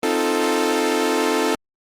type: chord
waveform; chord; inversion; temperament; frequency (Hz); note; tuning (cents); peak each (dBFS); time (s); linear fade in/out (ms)
sawtooth; F dominant seventh; second; equal; 261.6 / 311.1 / 349.2 / 440; C4 / Eb4 / F4 / A4; 0 / 0 / 0 / 0; -21 / -20 / -21 / -17; 0.03-1.55; 2
effects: low-pass 12000 Hz 12 dB/octave + Opus 32 kbps